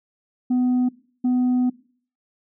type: tone bursts at uneven times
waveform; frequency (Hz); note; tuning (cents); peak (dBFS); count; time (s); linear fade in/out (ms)
sine; 250; B3; +21; -14; 2; 0.5-0.89 / 1.24-1.7; 10
effects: noise-tail reverb RT60 0.5 s tail -22 dB re dry + tanh soft clip ceiling -16 dBFS